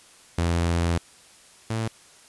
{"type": "tone pair in turn", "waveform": "sawtooth", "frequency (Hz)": [85, 111.9], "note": ["F2", "A2"], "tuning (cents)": [-46, 30], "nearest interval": "perfect fourth", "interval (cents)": 476, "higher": "second", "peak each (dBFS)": [-17, -21], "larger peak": "first", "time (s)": [[0.38, 0.98], [1.7, 1.88]], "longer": "first", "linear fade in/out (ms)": 5, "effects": ["white hiss -52 dBFS RMS until 2.28 s", "resampled to 24000 Hz"]}